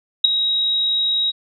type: tone with ADSR envelope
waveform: sine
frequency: 3812 Hz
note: A#7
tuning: 38 cents sharp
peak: -4 dBFS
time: 0.24-1.32 s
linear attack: 8 ms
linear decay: 7 ms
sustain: -12 dB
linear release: 28 ms
effects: none